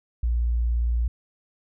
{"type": "tone", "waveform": "sine", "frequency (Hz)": 58.7, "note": "A#1", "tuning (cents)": 13, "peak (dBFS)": -20, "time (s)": [0.23, 1.08], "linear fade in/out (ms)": 5, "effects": []}